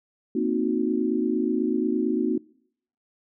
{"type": "chord", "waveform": "sine", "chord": "C half-diminished seventh", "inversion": "third", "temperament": "equal with one note detuned", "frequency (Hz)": [233.1, 261.6, 311.1, 367], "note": ["Bb3", "C4", "Eb4", "Gb4"], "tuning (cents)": [0, 0, 0, -14], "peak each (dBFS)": -27, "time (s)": [0.35, 2.38], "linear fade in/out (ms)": 5, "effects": ["noise-tail reverb RT60 0.7 s tail -25 dB re dry"]}